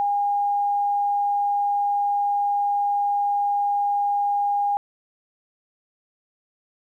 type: tone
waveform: sine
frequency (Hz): 813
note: G#5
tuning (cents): -37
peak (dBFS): -19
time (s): 0-4.77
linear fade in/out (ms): 0
effects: 10-bit